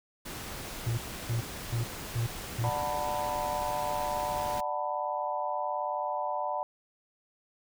pink noise, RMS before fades -40 dBFS, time 0.25-4.61 s, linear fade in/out 10 ms
triangle tone bursts, 116.54 Hz, A#2, in tune, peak -25 dBFS, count 5, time 0.86-2.7 s, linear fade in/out 10 ms, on 120 ms, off 310 ms
sine chord, B minor seventh, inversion first, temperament just, 592.7 / 740.8 / 889 / 987.8 Hz, D5 / F#5 / A5 / B5, +16 / +2 / +18 / 0 cents, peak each -35 dBFS, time 2.64-6.63 s, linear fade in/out 0 ms
effects none

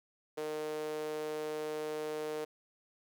sawtooth tone with high-pass filter, 153.3 Hz, D#3, 25 cents flat, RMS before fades -38 dBFS, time 0.37-2.45 s, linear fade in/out 10 ms, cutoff 450 Hz, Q 4.1, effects none

